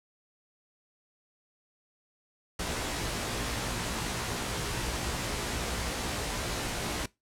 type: noise with comb filter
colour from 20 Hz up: pink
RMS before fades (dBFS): -33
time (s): 2.59-7.06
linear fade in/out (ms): 5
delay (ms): 17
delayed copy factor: +0.75
effects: noise-tail reverb RT60 0.2 s tail -21 dB re dry + low-pass 10000 Hz 12 dB/octave